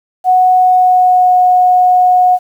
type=tone with pitch glide; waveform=sine; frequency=737 to 729 Hz; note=F#5 to F#5; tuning=-7 to -26 cents; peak=-5 dBFS; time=0.24-2.39 s; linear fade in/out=50 ms; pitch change=-19 cents; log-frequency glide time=0.54-1.36 s; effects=7-bit